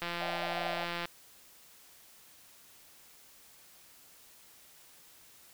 click train, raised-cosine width 0.3 ms, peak -20 dBFS, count 179, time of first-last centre 0.02-1.055 s, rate 172 Hz
pink band-pass noise, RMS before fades -39 dBFS, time 0.2-0.85 s, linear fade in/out 10 ms, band 600 to 800 Hz, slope 96 dB/octave
effects white hiss -58 dBFS RMS until 5.53 s

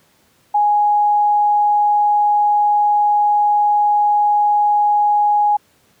sine tone, 830.6 Hz, G#5, in tune, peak -11 dBFS, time 0.54-5.57 s, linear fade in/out 10 ms, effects pink hiss -56 dBFS RMS until 6 s + high-pass 100 Hz 12 dB/octave

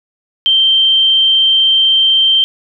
sine tone, 3136 Hz, G7, in tune, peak -7 dBFS, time 0.46-2.44 s, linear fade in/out 0 ms, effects none

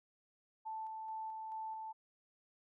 sine tone with tremolo, 880 Hz, A5, in tune, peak -40 dBFS, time 0.65-1.93 s, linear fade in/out 20 ms, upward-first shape square, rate 2.3 Hz, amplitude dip 25%, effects none

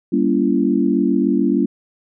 sine chord, G diminished seventh, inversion none, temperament just, 196 / 235.2 / 282.2 / 338.7 Hz, G3 / Bb3 / Db4 / Fb4, 0 / +16 / +31 / +47 cents, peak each -20 / -19 / -18 / -20 dBFS, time 0.12-1.66 s, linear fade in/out 10 ms, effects none

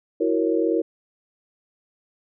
sine chord, F# dominant seventh, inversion third, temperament equal, 329.6 / 370 / 466.2 / 554.4 Hz, E4 / F#4 / A#4 / C#5, 0 / 0 / 0 / 0 cents, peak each -22 / -25 / -23 / -28 dBFS, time 0.2-0.82 s, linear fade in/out 10 ms, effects none

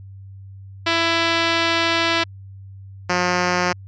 5% pulse tone pair in turn, 332.8 / 178.96 Hz, E4 / F3, +17 / +43 cents, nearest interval major seventh, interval 1074 cents, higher first, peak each -5 / -6 dBFS, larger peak first, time 0.86-2.24 / 3.09-3.73 s, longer first, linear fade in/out 10 ms, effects added 97 Hz sine -36 dBFS peak until 3.87 s + resampled to 16000 Hz

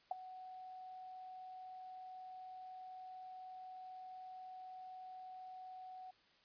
sine tone with ADSR envelope, 744 Hz, F#5, 9 cents sharp, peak -32 dBFS, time 0.11-6.11 s, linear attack 4 ms, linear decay 13 ms, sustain -17 dB, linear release 8 ms, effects white hiss -70 dBFS RMS until 6.44 s + resampled to 11025 Hz

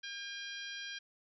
harmonic tone, 805 Hz, G5, 46 cents sharp, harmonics 2 / 3 / 4 / 5 / 6 / 7, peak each -45 / -50 / -46 / -51 / -51 / -53 dBFS, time 0.03-0.99 s, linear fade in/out 10 ms, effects none

